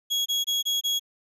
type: tone bursts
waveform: 35% pulse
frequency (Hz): 3322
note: G#7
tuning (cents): 0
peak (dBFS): -21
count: 5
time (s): 0.1-0.996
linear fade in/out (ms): 20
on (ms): 160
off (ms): 24
effects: resampled to 32000 Hz